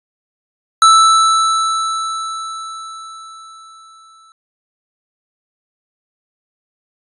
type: tone with exponential decay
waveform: square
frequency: 1318.5 Hz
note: E6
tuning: in tune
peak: -5 dBFS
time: 0.82-4.32 s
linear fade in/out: 1 ms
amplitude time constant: 760 ms
effects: resampled to 24000 Hz